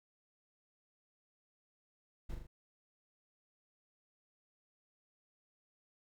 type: noise with echo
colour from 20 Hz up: brown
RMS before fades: -41 dBFS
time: 2.29-2.35 s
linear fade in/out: 10 ms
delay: 40 ms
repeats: 3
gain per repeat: -4 dB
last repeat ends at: 2.47 s
effects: none

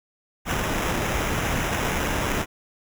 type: noise with sample-and-hold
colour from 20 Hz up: pink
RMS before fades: -25 dBFS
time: 0.45-2.46 s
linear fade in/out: 50 ms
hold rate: 4410 Hz
effects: none

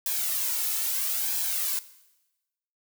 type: noise with flanger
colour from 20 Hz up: blue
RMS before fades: -28 dBFS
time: 0.06-1.79 s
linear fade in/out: 2 ms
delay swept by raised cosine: 1.2 to 2.3 ms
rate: 0.77 Hz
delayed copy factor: +0.6
effects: noise-tail reverb RT60 1.0 s tail -17 dB re dry

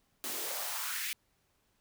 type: noise with high-pass filter sweep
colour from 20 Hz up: white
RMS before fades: -37 dBFS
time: 0.24-1.13 s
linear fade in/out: 0 ms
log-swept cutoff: 250 to 2400 Hz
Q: 2.7
effects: pink hiss -74 dBFS RMS until 1.8 s

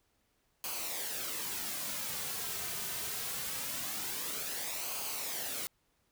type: noise with flanger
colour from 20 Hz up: white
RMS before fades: -38 dBFS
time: 0.64-5.67 s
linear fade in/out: 0 ms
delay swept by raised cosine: 0.54 to 3.64 ms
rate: 0.23 Hz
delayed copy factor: -0.55
effects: pink hiss -75 dBFS RMS until 6.11 s

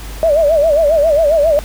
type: tone with vibrato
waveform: sine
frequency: 615 Hz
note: D#5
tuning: 20 cents flat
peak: -8 dBFS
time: 0.23-1.59 s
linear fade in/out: 0 ms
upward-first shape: sine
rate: 7.4 Hz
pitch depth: 140 cents each way
effects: added 50 Hz sine -26 dBFS peak until 1.64 s + pink hiss -33 dBFS RMS until 1.64 s

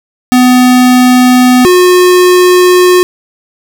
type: tone pair in turn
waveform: square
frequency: 250.8 / 361.6 Hz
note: B3 / F#4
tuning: +27 / -40 cents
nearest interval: tritone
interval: 633 cents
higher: second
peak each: -3 dBFS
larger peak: neither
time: 0.32-1.65 / 1.65-3.03 s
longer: second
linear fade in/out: 0 ms
effects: none

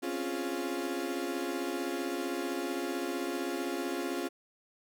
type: chord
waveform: 35% pulse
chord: Db major seventh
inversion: third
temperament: equal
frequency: 261.6 / 277.2 / 349.2 / 415.3 Hz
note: C4 / Db4 / F4 / Ab4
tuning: 0 / 0 / 0 / 0 cents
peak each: -39 / -36 / -34 / -39 dBFS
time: 0.02-4.29 s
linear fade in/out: 20 ms
effects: none

